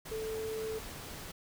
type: tone in noise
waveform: sine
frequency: 440 Hz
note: A4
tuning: in tune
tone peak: -35 dBFS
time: 0.11-0.79 s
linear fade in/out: 10 ms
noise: pink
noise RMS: -45 dBFS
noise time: 0.05-1.32 s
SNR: +7 dB
effects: none